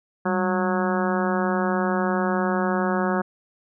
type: harmonic tone with a mistuned harmonic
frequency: 183.1 Hz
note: F#3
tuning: 18 cents flat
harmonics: 1 / 2 / 3 / 4 / 5 / 6 / 7 / 8 / 9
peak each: -24 / -27 / -29 / -30 / -31 / -32 / -32 / -33 / -34 dBFS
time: 0.25-3.22 s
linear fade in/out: 10 ms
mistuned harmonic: 1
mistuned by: +100 cents
effects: none